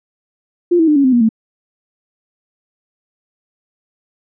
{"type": "tone with pitch steps", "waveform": "sine", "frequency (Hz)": [349.2, 323.9, 300.5, 278.8, 258.6, 239.9, 222.5], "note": ["F4", "E4", "D4", "C#4", "C4", "A#3", "A3"], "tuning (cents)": [0, -30, 40, 10, -20, 50, 20], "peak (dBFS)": -8, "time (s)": [0.71, 1.291], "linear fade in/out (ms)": 10, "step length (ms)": 83, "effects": []}